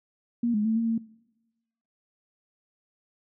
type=tone with pitch steps; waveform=sine; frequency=236.3 / 210.1 / 222.1 / 228.5 / 227.2 Hz; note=A#3 / G#3 / A3 / A#3 / A#3; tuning=+24 / +20 / +16 / -34 / -44 cents; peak=-22 dBFS; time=0.43-0.98 s; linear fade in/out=5 ms; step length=110 ms; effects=noise-tail reverb RT60 1.0 s tail -21 dB re dry